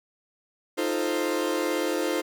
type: chord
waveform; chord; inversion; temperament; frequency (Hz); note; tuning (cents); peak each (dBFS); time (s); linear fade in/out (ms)
40% pulse; F dominant seventh; third; equal with one note detuned; 311.1 / 349.2 / 443.3 / 523.3; Eb4 / F4 / A4 / C5; 0 / 0 / +13 / 0; -29 / -29 / -31 / -29; 0.77-2.22; 20
effects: none